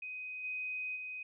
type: tone with level steps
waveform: sine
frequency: 2508 Hz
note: D#7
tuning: 13 cents sharp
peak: -40 / -36 / -40 dBFS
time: 0.02-1.23 s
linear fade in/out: 5 ms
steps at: 0.43 / 0.95 s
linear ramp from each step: 20 ms
effects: none